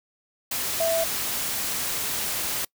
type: tone in noise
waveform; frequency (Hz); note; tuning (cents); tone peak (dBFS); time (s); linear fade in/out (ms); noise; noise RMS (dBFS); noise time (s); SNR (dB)
sine; 659.3; E5; 0; -21; 0.8-1.04; 5; white; -28; 0.51-2.65; +4
effects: noise-tail reverb RT60 0.1 s tail -25 dB re dry